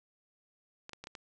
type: clicks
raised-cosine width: 0.2 ms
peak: -27 dBFS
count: 5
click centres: 0.894 / 0.933 / 1.04 / 1.071 / 1.152 s
effects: resampled to 22050 Hz